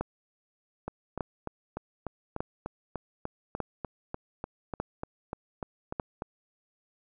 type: two click trains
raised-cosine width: 1 ms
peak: -16 / -20 dBFS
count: 6 / 19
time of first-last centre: 0.01-5.998 / 0.88-6.221 s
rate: 0.835 / 3.37 Hz
effects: none